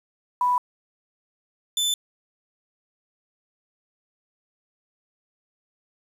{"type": "tone pair in turn", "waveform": ["sine", "sawtooth"], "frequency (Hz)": [987.8, 3520], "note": ["B5", "A7"], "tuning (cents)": [0, 0], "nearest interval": "octave + minor seventh", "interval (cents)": 2200, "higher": "second", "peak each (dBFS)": -18, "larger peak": "neither", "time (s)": [[0.41, 0.58], [1.77, 1.94]], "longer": "neither", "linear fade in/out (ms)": 2, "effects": ["resampled to 32000 Hz", "8-bit"]}